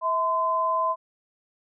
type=tone pair together; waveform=sine; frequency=648 / 1025.4 Hz; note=E5 / C6; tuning=-30 / -35 cents; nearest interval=minor sixth; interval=795 cents; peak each=-28 / -22 dBFS; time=0.01-0.96 s; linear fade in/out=50 ms; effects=none